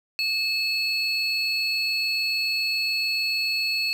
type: tone pair together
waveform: triangle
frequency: 2600 / 4373 Hz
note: E7 / C#8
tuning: -24 / -24 cents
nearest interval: major sixth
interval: 900 cents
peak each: -24 dBFS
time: 0.19-3.93 s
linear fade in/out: 0 ms
effects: none